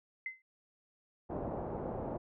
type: tone with exponential decay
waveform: sine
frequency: 2058 Hz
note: C7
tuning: 29 cents flat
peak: -33 dBFS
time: 0.26-0.42 s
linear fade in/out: 2 ms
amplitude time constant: 34 ms
type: low-pass noise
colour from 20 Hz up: white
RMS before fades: -39 dBFS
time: 1.29-2.18 s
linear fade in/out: 20 ms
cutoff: 750 Hz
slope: 24 dB/octave
effects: none